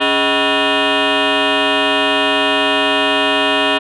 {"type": "tone with frequency modulation", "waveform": "sine", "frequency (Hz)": 1112, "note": "C#6", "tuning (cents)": 5, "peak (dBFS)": -10, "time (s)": [0, 3.79], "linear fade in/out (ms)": 20, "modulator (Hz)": 348, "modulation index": 6.3, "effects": ["tanh soft clip ceiling -9 dBFS"]}